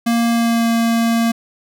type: tone with pitch glide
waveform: square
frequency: 233.1 to 230.3 Hz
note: A#3 to A#3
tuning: 0 to -21 cents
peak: -14 dBFS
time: 0.06-1.32 s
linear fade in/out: 10 ms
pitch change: -21 cents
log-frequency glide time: 0.3-0.7 s
effects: none